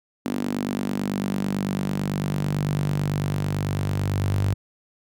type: tone with high-pass filter sweep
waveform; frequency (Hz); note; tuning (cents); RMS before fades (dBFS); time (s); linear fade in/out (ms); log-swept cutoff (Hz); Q
sawtooth; 49; G1; 0; -25; 0.25-4.54; 10; 250 to 100; 4.1
effects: none